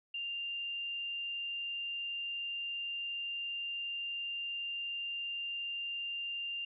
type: tone with frequency modulation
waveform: sine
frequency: 2792 Hz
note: F7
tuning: 1 cent flat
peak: -36 dBFS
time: 0.14-6.65 s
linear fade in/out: 5 ms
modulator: 37.2 Hz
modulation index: 0.4
effects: none